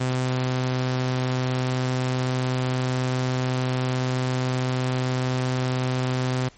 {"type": "tone", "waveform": "sawtooth", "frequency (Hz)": 127.9, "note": "C3", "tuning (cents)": -39, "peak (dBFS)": -18, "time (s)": [0, 6.49], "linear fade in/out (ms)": 10, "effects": ["pink hiss -53 dBFS RMS until 6.57 s", "MP3 32 kbps"]}